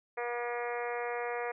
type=harmonic tone; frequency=240 Hz; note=B3; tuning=49 cents flat; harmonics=2 / 3 / 4 / 5 / 6 / 7 / 8 / 9 / 10; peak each=-36 / -39 / -43 / -44 / -47 / -45 / -44 / -45 / -49 dBFS; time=0.17-1.52 s; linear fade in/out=10 ms; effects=none